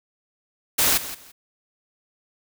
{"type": "noise with echo", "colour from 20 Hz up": "white", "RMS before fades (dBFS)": -19, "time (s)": [0.78, 0.98], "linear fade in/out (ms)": 10, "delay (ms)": 170, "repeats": 2, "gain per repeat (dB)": -14, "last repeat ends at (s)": 1.32, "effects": []}